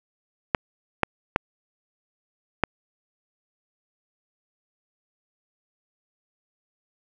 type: clicks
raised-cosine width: 0.5 ms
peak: -3 dBFS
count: 4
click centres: 0.548 / 1.033 / 1.361 / 2.637 s
effects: none